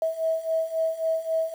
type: beating tone pair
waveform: sine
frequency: 645 / 648.7 Hz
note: E5 / E5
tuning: -38 / -28 cents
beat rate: 3.7 Hz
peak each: -28 / -25 dBFS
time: 0.02-1.54 s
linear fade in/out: 2 ms
effects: 8-bit